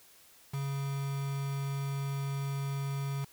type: tone with quantisation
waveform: triangle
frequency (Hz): 138.59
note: C#3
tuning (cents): 0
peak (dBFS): -30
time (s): 0.53-3.25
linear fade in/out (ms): 10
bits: 7
effects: white hiss -59 dBFS RMS until 3.32 s